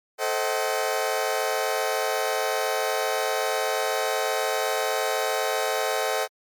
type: chord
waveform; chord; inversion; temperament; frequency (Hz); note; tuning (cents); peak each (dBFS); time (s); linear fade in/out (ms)
sawtooth; A diminished seventh; none; just; 440 / 528 / 633.6 / 760.3; A4 / C5 / Eb5 / Gb5; 0 / +16 / +31 / +47; -25; 0.18-6.28; 50
effects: MP3 96 kbps